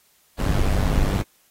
brown noise with amplitude modulation, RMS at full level -17 dBFS, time 0.38-1.23 s, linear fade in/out 20 ms, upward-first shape sine, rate 98.9 Hz, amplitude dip 70%, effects white hiss -60 dBFS RMS until 1.5 s + AAC 48 kbps

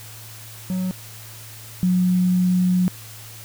triangle / sine tone pair in turn, 185 / 181.72 Hz, F#3 / F#3, 0 / -31 cents, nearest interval unison, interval 31 cents, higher first, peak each -19 / -15 dBFS, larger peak second, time 0.7-0.91 / 1.83-2.88 s, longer second, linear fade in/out 0 ms, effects added 110 Hz sine -41 dBFS peak until 3.44 s + white hiss -41 dBFS RMS until 3.44 s

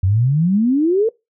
sine exponential sweep, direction up, 89.4 to 466.2 Hz, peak -12 dBFS, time 0.03-1.09 s, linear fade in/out 5 ms, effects noise-tail reverb RT60 0.2 s tail -21 dB re dry

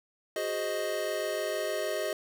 square chord, Ab dominant seventh, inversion third, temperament equal with one note detuned, 368.9 / 415.3 / 523.3 / 622.3 Hz, Gb4 / Ab4 / C5 / Eb5, -5 / 0 / 0 / 0 cents, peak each -39 / -37 / -39 / -33 dBFS, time 0.36-2.13 s, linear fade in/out 2 ms, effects none

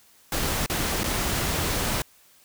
pink noise with dropouts, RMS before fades -26 dBFS, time 0.32-2.02 s, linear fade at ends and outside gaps 2 ms, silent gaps 0.662-0.698 / 1.034-1.041 s, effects white hiss -57 dBFS RMS until 2.44 s

